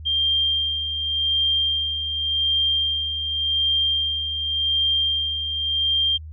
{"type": "tone with tremolo", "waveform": "sine", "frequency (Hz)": 3186, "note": "G7", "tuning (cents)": 27, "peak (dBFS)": -17, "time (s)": [0.05, 6.18], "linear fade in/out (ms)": 20, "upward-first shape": "sine", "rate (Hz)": 0.88, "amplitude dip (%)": 55, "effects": ["added 78 Hz sine -34 dBFS peak until 6.32 s"]}